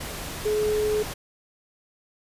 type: tone in noise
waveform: sine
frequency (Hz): 424.6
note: G#4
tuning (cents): +38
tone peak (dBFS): -21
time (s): 0.45-1.03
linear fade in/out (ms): 10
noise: pink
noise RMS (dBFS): -34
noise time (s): 0-1.14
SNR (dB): +10
effects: resampled to 32000 Hz